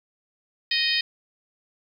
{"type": "harmonic tone", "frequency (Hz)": 622.3, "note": "D#5", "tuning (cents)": 0, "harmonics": [3, 4, 5, 6, 7, 8], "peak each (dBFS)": [-28, -28, -28, -28, -28, -28], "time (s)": [0.71, 1.01], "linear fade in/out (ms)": 5, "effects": ["9-bit"]}